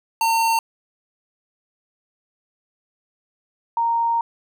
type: tone pair in turn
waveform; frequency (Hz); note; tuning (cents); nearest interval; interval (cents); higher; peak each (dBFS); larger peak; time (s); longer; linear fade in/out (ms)
square / sine; 909 / 928.1; A#5 / A#5; -44 / -8; unison; 36; second; -17; neither; 0.21-0.59 / 3.77-4.21; second; 2
effects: none